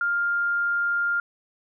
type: tone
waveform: sine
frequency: 1402 Hz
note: F6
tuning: 6 cents sharp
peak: -21 dBFS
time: 0.01-1.2 s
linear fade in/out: 2 ms
effects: none